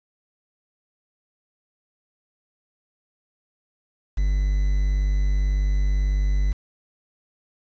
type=tone with quantisation; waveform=triangle; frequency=49.1 Hz; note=G1; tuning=4 cents sharp; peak=-16 dBFS; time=4.17-6.53 s; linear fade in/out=10 ms; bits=7; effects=resampled to 16000 Hz